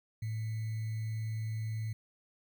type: tone with sample-and-hold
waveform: sine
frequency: 110.2 Hz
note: A2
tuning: 3 cents sharp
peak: -33 dBFS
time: 0.22-1.93 s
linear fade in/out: 5 ms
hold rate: 2100 Hz
effects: none